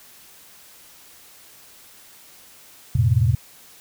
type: chord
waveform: sine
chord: F major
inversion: none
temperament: equal with one note detuned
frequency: 87.31 / 110 / 127.6 Hz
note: F2 / A2 / C3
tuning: 0 / 0 / -43 cents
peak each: -21 / -18 / -19 dBFS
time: 2.95-3.35 s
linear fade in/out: 5 ms
effects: white hiss -48 dBFS RMS until 3.8 s